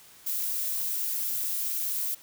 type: noise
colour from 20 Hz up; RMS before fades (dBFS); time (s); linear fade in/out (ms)
violet; -30; 0.26-2.15; 10
effects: white hiss -53 dBFS RMS until 2.22 s